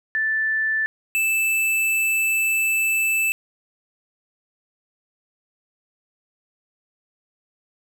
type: tone pair in turn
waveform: sine / square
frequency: 1760 / 2637 Hz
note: A6 / E7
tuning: 0 / 0 cents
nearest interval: perfect fifth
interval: 700 cents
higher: second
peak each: -19 dBFS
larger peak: neither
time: 0.15-0.86 / 1.15-3.32 s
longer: second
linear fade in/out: 0 ms
effects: none